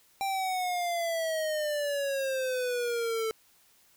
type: exponential sweep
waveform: square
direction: down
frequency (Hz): 790 to 440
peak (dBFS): -29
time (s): 0.21-3.31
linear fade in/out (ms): 0
effects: white hiss -63 dBFS RMS until 3.96 s